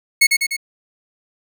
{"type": "tone with echo", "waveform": "sawtooth", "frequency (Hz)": 2192, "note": "C#7", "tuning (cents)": -20, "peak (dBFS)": -5, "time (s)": [0.21, 0.27], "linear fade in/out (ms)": 10, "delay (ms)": 99, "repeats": 3, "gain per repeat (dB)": -4, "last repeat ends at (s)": 0.567, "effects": []}